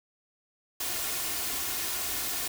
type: noise with comb filter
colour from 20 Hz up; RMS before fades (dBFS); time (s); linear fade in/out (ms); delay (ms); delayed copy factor
white; -32; 0.8-2.48; 5; 2.8; +0.5
effects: none